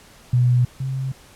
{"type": "tone pair in turn", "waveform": "sine", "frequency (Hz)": [123.47, 132.95], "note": ["B2", "C3"], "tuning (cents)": [0, 28], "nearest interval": "minor second", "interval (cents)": 128, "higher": "second", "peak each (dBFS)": [-13, -22], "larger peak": "first", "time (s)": [[0.33, 0.65], [0.8, 1.12]], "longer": "neither", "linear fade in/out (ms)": 5, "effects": ["pink hiss -48 dBFS RMS until 1.35 s", "low-pass 12000 Hz 12 dB/octave"]}